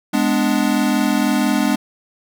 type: chord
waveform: square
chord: G# diminished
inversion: none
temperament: equal with one note detuned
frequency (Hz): 207.7 / 249.7 / 293.7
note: G#3 / B3 / D4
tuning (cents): 0 / +19 / 0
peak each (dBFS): -20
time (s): 0.13-1.76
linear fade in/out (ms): 10
effects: none